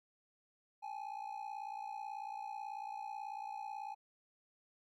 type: ring-modulated tone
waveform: triangle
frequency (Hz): 832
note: G#5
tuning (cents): +3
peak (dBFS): -37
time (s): 0.82-3.95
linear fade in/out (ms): 20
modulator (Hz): 29.1
effects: none